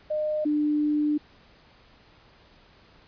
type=tone pair in turn; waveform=sine; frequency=610 / 298.4 Hz; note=D#5 / D4; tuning=-34 / +28 cents; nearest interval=octave; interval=1238 cents; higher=first; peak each=-24 / -21 dBFS; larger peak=second; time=0.1-0.45 / 0.45-1.18 s; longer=second; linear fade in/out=10 ms; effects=pink hiss -56 dBFS RMS until 3.07 s + resampled to 11025 Hz